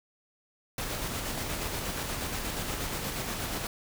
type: noise with tremolo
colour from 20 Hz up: pink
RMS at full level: -33 dBFS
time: 0.78-3.67 s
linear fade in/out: 2 ms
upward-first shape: square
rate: 8.4 Hz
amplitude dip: 25%
effects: none